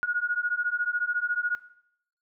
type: beating tone pair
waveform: sine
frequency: 1439 / 1453 Hz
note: F#6 / F#6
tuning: -49 / -32 cents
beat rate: 14 Hz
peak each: -28 dBFS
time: 0.03-1.55 s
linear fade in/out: 0 ms
effects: noise-tail reverb RT60 0.7 s tail -17 dB re dry